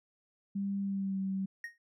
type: tone with pitch glide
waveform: sine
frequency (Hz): 198.2 to 192.34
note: G3 to G3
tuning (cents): +19 to -33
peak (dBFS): -31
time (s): 0.55-1.46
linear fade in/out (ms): 10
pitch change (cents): -52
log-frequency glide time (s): 0.81-1.2
type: tone with exponential decay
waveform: triangle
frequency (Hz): 1864.7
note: A#6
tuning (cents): 0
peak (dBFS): -33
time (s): 1.64-1.78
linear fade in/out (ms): 2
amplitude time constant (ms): 29
effects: none